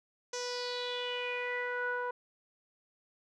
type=tone with low-pass filter sweep; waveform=sawtooth; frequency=491.6 Hz; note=B4; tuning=8 cents flat; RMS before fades=-36 dBFS; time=0.33-2.11 s; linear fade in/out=5 ms; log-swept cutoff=6100 to 1200 Hz; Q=5.6; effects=none